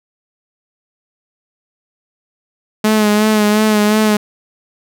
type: tone with vibrato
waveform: sawtooth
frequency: 212.6 Hz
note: G#3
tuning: 41 cents sharp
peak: -6 dBFS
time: 2.84-4.17 s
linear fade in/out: 5 ms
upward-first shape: sine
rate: 2.8 Hz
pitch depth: 36 cents each way
effects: none